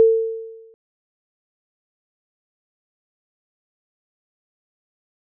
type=tone with exponential decay; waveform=sine; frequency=450 Hz; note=A4; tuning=39 cents sharp; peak=-7 dBFS; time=0-0.74 s; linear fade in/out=0 ms; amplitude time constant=160 ms; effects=none